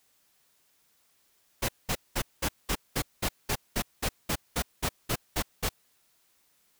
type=noise bursts; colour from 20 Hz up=pink; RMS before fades=-28 dBFS; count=16; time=1.62-5.692 s; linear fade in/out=10 ms; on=67 ms; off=200 ms; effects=white hiss -68 dBFS RMS until 6.79 s